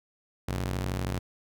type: ring-modulated tone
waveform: sawtooth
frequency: 92.5 Hz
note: F#2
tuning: in tune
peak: -22 dBFS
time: 0.48-1.19 s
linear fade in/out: 5 ms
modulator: 26.8 Hz
effects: none